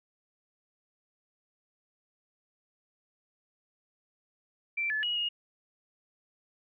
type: tone with pitch steps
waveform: sine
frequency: 2345 / 1726 / 2902 / 2863 Hz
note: D7 / A6 / F#7 / F7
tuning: -3 / -34 / -34 / +42 cents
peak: -28 dBFS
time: 4.77-5.29 s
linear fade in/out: 10 ms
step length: 130 ms
effects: none